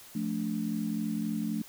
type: tone cluster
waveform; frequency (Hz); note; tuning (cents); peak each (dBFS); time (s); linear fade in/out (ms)
sine; 174.7 / 218.5 / 290.2; F3 / A3 / D4; +1 / -12 / -21; -36 / -31 / -36; 0.15-1.62; 5
effects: white hiss -51 dBFS RMS until 1.68 s